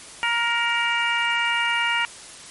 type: harmonic tone with a mistuned harmonic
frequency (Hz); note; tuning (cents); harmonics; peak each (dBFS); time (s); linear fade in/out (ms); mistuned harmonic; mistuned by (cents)
470; A#4; +14; 2 / 3 / 4 / 5 / 6; -26 / -26 / -26 / -26 / -26; 0.23-2.05; 0; 5; -25
effects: white hiss -41 dBFS RMS until 2.5 s + MP3 48 kbps